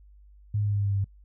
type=tone with pitch steps; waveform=sine; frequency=104.6 / 103.7 / 102.8 / 101.92 / 101.04 / 100.17 / 99.3 / 98.44 Hz; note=G#2 / G#2 / G#2 / G#2 / G#2 / G2 / G2 / G2; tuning=+13 / -2 / -17 / -32 / -47 / +38 / +23 / +8 cents; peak=-23 dBFS; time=0.54-1.044 s; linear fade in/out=5 ms; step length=63 ms; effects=noise-tail reverb RT60 0.1 s tail -24 dB re dry + added 50 Hz sine -50 dBFS peak until 1.24 s